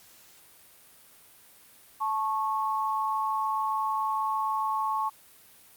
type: tone pair together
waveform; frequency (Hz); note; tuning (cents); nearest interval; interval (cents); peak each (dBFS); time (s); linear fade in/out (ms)
sine; 872.3 / 1099; A5 / C#6; -15 / -15; major third; 400; -29 / -28; 2-5.1; 20
effects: white hiss -55 dBFS RMS until 5.76 s + Opus 48 kbps